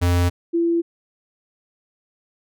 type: tone pair in turn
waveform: square / sine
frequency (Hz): 88 / 337.7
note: F2 / E4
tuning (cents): +14 / +42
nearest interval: octave + major seventh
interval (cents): 2328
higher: second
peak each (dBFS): -16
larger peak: neither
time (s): 0.01-0.3 / 0.53-0.82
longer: neither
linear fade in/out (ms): 20
effects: none